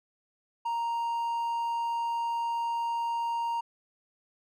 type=tone; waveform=triangle; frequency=932.3 Hz; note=A#5; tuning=in tune; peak=-26 dBFS; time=0.65-3.61 s; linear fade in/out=10 ms; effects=none